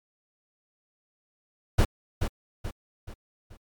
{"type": "noise with echo", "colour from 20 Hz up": "brown", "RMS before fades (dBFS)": -18, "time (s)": [1.78, 1.85], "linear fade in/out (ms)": 10, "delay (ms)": 430, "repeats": 4, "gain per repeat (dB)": -7, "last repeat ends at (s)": 3.57, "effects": ["MP3 96 kbps"]}